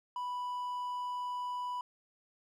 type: tone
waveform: triangle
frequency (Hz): 987.8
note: B5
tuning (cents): 0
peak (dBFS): -33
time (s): 0.16-1.81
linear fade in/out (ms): 2
effects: none